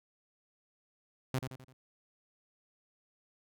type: tone with echo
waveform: sawtooth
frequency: 130 Hz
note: C3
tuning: 11 cents flat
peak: -26 dBFS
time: 1.34-1.39 s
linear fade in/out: 2 ms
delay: 85 ms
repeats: 4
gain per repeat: -7 dB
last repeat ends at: 1.73 s
effects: none